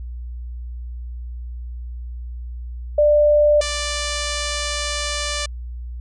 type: tone pair in turn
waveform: sine / 5% pulse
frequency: 593 / 587.9 Hz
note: D5 / D5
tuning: +17 / +2 cents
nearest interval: unison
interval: 15 cents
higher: first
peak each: -11 dBFS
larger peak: neither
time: 2.98-3.61 / 3.61-5.46 s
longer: second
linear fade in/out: 5 ms
effects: added 60 Hz sine -28 dBFS peak until 6 s + resampled to 24000 Hz